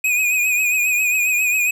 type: tone with vibrato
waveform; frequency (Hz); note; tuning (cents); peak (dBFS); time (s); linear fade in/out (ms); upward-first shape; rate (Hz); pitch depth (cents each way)
square; 2489; D#7; 0; -16; 0.04-1.71; 5; triangle; 7.4; 61
effects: none